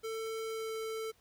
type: tone with pitch glide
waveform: square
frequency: 445.8 to 443 Hz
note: A4 to A4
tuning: +23 to +12 cents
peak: -37 dBFS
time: 0.03-1.12 s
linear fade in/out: 20 ms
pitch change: -11 cents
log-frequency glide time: 0.48-0.73 s
effects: pink hiss -68 dBFS RMS until 1.2 s